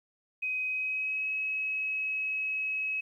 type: tone with pitch glide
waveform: sine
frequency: 2519 to 2562 Hz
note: D#7 to E7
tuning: +21 to -50 cents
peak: -29 dBFS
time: 0.42-3.01 s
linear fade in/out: 10 ms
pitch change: +29 cents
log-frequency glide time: 0.66-1.29 s
effects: 11-bit